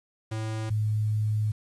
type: tone pair in turn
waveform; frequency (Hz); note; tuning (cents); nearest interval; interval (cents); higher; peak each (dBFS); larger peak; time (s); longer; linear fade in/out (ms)
square / sine; 110 / 107.12; A2 / A2; 0 / -46; unison; 46; first; -30 / -23; second; 0.31-0.7 / 0.7-1.52; second; 10
effects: resampled to 24000 Hz + 9-bit